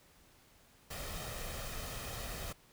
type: noise with comb filter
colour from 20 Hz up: pink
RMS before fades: -42 dBFS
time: 0.9-2.53 s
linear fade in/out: 10 ms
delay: 1.6 ms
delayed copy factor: +0.5
effects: pink hiss -64 dBFS RMS until 2.72 s